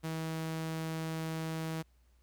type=tone; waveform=sawtooth; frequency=160.8 Hz; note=E3; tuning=43 cents flat; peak=-31 dBFS; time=0.03-1.83 s; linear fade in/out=20 ms; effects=added 60 Hz sine -63 dBFS peak until 2.22 s + pink hiss -75 dBFS RMS until 2.22 s